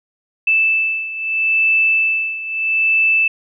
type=beating tone pair; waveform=sine; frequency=2637 / 2637.77 Hz; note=E7 / E7; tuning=0 / 0 cents; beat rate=0.77 Hz; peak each=-15 / -19 dBFS; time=0.47-3.28 s; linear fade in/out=5 ms; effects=none